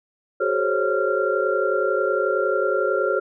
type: tone cluster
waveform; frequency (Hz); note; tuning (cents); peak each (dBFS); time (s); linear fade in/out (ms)
sine; 377.2 / 424.9 / 526 / 557 / 1382; F#4 / G#4 / C5 / C#5 / F6; +33 / +40 / +9 / +8 / -19; -25; 0.4-3.2; 10
effects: none

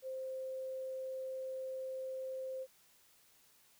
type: tone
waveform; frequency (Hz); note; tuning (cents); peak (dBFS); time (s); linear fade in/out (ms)
sine; 523.3; C5; 0; -39; 0.02-2.67; 50
effects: white hiss -67 dBFS RMS until 3.79 s

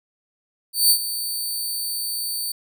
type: tone with ADSR envelope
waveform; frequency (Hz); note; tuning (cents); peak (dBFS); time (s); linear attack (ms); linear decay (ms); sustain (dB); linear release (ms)
15% pulse; 4559; C#8; +48; -5; 0.73-2.52; 170; 78; -13; 4
effects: none

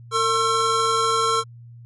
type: tone cluster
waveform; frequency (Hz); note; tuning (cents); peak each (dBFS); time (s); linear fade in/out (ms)
square; 454.1 / 1077 / 1342; A#4 / C6 / E6; -45 / +50 / +31; -25 / -24 / -22; 0.11-1.44; 50
effects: added 118 Hz sine -40 dBFS peak until 1.85 s + resampled to 24000 Hz

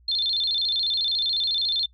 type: tone with vibrato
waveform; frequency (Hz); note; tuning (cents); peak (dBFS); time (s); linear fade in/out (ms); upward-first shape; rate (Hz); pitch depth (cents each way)
sine; 3876; B7; -33; -21; 0.08-1.86; 5; square; 14; 150
effects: noise-tail reverb RT60 0.1 s tail -22 dB re dry + added 60 Hz sine -53 dBFS peak until 1.93 s

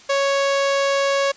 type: tone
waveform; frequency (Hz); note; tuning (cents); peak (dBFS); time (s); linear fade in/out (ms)
sawtooth; 554.4; C#5; 0; -13; 0.09-1.32; 10
effects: white hiss -46 dBFS RMS until 1.36 s + resampled to 16000 Hz

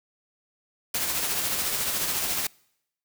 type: noise with tremolo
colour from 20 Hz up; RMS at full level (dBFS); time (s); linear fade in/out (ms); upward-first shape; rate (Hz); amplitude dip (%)
white; -26; 0.94-2.47; 5; sine; 14; 35
effects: noise-tail reverb RT60 0.8 s tail -26 dB re dry

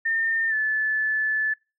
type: tone with pitch glide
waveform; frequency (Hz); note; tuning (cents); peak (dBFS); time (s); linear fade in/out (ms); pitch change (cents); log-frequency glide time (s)
sine; 1812 to 1738.2; A#6 to A6; -50 to -22; -21; 0.05-1.54; 10; -72; 0.49-0.54
effects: noise-tail reverb RT60 0.3 s tail -24 dB re dry

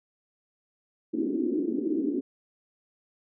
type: band-pass noise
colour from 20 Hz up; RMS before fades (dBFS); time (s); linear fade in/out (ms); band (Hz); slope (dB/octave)
white; -28; 1.13-2.21; 10; 250 to 350; 48
effects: none

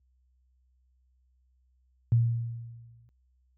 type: tone with exponential decay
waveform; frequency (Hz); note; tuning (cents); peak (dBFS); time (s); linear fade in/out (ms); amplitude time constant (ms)
sine; 116.7; A#2; +2; -17; 2.12-3.09; 0; 210
effects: added 63 Hz sine -62 dBFS peak until 3.57 s + high-pass 60 Hz 12 dB/octave

